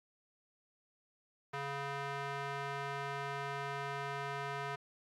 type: tone with band-pass filter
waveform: square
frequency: 140 Hz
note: C#3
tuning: 18 cents sharp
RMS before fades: -40 dBFS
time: 1.53-4.76 s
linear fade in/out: 10 ms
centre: 1300 Hz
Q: 0.99
effects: Opus 48 kbps